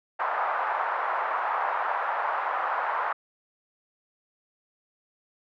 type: band-pass noise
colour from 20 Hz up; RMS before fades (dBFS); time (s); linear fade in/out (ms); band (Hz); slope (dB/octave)
white; -28; 0.19-3.13; 10; 700 to 1300; 24
effects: none